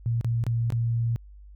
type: tone with dropouts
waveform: sine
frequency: 116.3 Hz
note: A#2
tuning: 4 cents flat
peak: -22 dBFS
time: 0.06-1.16 s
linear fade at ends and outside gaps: 0 ms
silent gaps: 0.211-0.246 / 0.439-0.466 / 0.703-0.723 s
effects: added 50 Hz sine -44 dBFS peak until 1.55 s